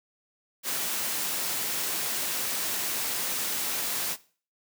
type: noise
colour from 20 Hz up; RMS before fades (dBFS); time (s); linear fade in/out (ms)
white; -30; 0.63-4.17; 50
effects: noise-tail reverb RT60 0.4 s tail -18 dB re dry + high-pass 150 Hz 12 dB/octave